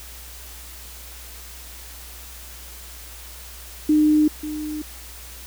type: tone with echo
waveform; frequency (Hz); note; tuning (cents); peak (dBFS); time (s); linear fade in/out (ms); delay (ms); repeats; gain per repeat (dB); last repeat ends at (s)
sine; 304; D#4; -40; -13; 3.89-4.28; 5; 540; 1; -13; 4.82
effects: added 60 Hz sine -41 dBFS peak until 5.46 s + white hiss -41 dBFS RMS until 5.46 s